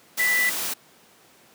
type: tone in noise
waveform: sine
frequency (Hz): 1980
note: B6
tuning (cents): +4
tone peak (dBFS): -19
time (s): 0.19-0.5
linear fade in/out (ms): 10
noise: white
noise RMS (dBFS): -28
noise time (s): 0.17-0.74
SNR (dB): +6
effects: pink hiss -54 dBFS RMS until 1.54 s + high-pass 200 Hz 12 dB/octave